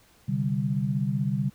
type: chord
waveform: sine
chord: C suspended second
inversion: none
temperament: equal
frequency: 130.81 / 146.83 / 196 Hz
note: C3 / D3 / G3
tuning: 0 / 0 / 0 cents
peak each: -28 dBFS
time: 0.28-1.5 s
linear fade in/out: 10 ms
effects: pink hiss -59 dBFS RMS until 1.54 s

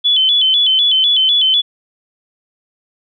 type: tone with vibrato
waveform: sine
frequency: 3240 Hz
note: G#7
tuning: 43 cents flat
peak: -9 dBFS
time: 0.04-1.62 s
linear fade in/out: 20 ms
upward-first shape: square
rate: 4 Hz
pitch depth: 94 cents each way
effects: none

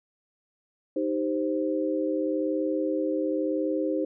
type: chord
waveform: sine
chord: C minor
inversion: first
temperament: equal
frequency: 311.1 / 392 / 523.3 Hz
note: Eb4 / G4 / C5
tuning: 0 / 0 / 0 cents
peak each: -27 / -31 / -29 dBFS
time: 0.96-4.05 s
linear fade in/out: 5 ms
effects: none

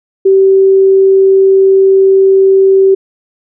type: tone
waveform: sine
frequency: 385.9 Hz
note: G4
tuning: 27 cents flat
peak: -3 dBFS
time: 0.25-2.95 s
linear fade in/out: 10 ms
effects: none

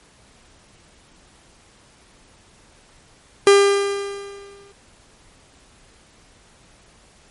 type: tone with exponential decay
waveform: 45% pulse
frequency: 400 Hz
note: G4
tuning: 35 cents sharp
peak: -7 dBFS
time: 3.47-4.72 s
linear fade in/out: 1 ms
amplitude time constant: 270 ms
effects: pink hiss -52 dBFS RMS until 7.3 s + MP3 48 kbps

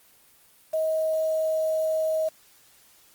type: tone with quantisation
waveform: sine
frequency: 634 Hz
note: D#5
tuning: 32 cents sharp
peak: -22 dBFS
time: 0.73-2.29 s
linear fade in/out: 10 ms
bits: 7
effects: white hiss -57 dBFS RMS until 3.14 s + Opus 24 kbps

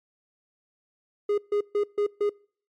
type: tone bursts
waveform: triangle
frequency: 412.2 Hz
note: G#4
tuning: 13 cents flat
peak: -19 dBFS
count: 5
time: 1.29-2.295 s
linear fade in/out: 5 ms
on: 89 ms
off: 140 ms
effects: noise-tail reverb RT60 0.5 s tail -25 dB re dry + MP3 64 kbps

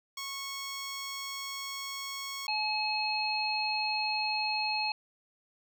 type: tone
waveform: 10% pulse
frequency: 1100 Hz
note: C#6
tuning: 14 cents flat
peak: -28 dBFS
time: 0.17-2.47 s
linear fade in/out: 5 ms
type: harmonic tone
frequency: 854 Hz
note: G#5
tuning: 48 cents sharp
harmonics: 1 / 3 / 5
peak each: -33 / -33 / -33 dBFS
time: 2.48-4.92 s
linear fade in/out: 2 ms
effects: none

